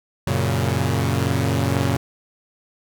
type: chord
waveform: sawtooth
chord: F# major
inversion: none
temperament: equal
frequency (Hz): 92.5 / 116.54 / 138.59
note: F#2 / A#2 / C#3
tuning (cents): 0 / 0 / 0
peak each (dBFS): -19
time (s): 0.27-1.97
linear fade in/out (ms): 5
effects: none